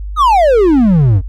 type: exponential sweep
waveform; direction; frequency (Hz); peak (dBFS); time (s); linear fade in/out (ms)
triangle; down; 1300 to 85.9; -4; 0.16-1.22; 50
effects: added 50 Hz sine -20 dBFS peak until 1.28 s + Opus 48 kbps